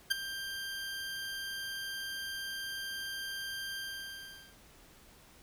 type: tone with ADSR envelope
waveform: 20% pulse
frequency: 1583 Hz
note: G6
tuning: 17 cents sharp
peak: -19 dBFS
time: 0.1-4.56 s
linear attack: 16 ms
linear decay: 11 ms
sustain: -14 dB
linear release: 790 ms
effects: pink hiss -59 dBFS RMS until 5.42 s